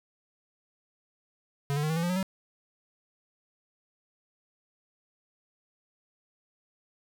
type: tone with pitch steps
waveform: square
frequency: 141.3 / 147.47 / 153.91 / 160.63 / 167.65 / 174.97 / 182.61 / 190.58 Hz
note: C#3 / D3 / D#3 / E3 / E3 / F3 / F#3 / G3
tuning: +34 / +8 / -18 / -45 / +30 / +4 / -22 / -49 cents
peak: -27 dBFS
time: 1.7-2.228 s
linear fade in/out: 0 ms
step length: 66 ms
effects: 10-bit